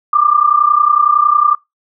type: tone pair together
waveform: sine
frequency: 1174.7 / 1205.6 Hz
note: D6 / D6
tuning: 0 / +45 cents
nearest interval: unison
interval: 45 cents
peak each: -11 dBFS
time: 0.13-1.55 s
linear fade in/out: 5 ms
effects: noise-tail reverb RT60 0.2 s tail -22 dB re dry